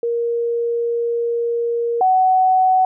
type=tone pair in turn; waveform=sine; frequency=469.4 / 748.4 Hz; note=A#4 / F#5; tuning=+12 / +20 cents; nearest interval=minor sixth; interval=808 cents; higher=second; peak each=-17 / -11 dBFS; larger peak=second; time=0.03-2.01 / 2.01-2.85 s; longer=first; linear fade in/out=2 ms; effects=none